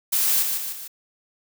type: noise with echo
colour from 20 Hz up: blue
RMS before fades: -21 dBFS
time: 0.12-0.43 s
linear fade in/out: 10 ms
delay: 150 ms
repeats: 3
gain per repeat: -5 dB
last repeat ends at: 0.88 s
effects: none